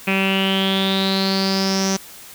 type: tone with low-pass filter sweep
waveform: sawtooth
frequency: 192.8 Hz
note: G3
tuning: 28 cents flat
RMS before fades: -19 dBFS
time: 0.07-1.97 s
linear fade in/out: 10 ms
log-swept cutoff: 2500 to 6000 Hz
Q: 9.2
effects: white hiss -40 dBFS RMS until 2.34 s